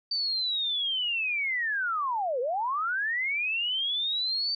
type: linear two-way sweep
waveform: sine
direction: down then up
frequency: 4619 to 466.2 to 4619 Hz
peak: -26 dBFS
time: 0.11-4.55 s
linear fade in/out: 5 ms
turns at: 2.4 s
effects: none